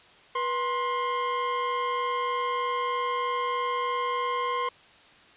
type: tone pair together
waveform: 40% pulse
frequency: 486.5 / 1056.2 Hz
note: B4 / C6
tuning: -26 / +16 cents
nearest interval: octave + minor second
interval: 1342 cents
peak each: -31 / -26 dBFS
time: 0.35-4.69 s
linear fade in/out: 5 ms
effects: white hiss -54 dBFS RMS until 5.36 s + resampled to 8000 Hz